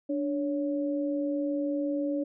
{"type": "tone pair together", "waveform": "sine", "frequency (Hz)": [292.3, 559], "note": ["D4", "C#5"], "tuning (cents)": [-8, 14], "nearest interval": "major seventh", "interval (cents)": 1122, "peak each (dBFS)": [-28, -32], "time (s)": [0.09, 2.24], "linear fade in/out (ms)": 10, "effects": []}